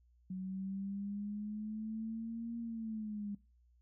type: linear two-way sweep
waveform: sine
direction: up then down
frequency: 185.1 to 233.8 to 201.7 Hz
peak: -38 dBFS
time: 0.3-3.35 s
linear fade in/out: 5 ms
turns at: 2.58 s
effects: noise-tail reverb RT60 0.3 s tail -21 dB re dry + added 60 Hz sine -65 dBFS peak until 3.81 s